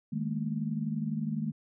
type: chord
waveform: sine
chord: D# suspended fourth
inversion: none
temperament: equal with one note detuned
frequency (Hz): 155.56 / 207.7 / 227.5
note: D#3 / G#3 / A#3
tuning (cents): 0 / 0 / -42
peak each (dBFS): -34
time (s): 0.12-1.52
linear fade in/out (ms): 10
effects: none